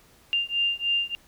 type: beating tone pair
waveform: sine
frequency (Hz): 2794 / 2797.3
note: F7 / F7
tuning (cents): 0 / +2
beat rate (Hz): 3.3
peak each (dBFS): -26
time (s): 0.33-1.15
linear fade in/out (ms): 0
effects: pink hiss -57 dBFS RMS until 1.27 s